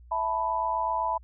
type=chord; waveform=sine; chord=E suspended fourth; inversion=none; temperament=equal; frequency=659.3 / 880 / 987.8 Hz; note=E5 / A5 / B5; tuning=0 / 0 / 0 cents; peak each=-33 / -30 / -27 dBFS; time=0.11-1.18 s; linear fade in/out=10 ms; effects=added 60 Hz sine -48 dBFS peak until 1.23 s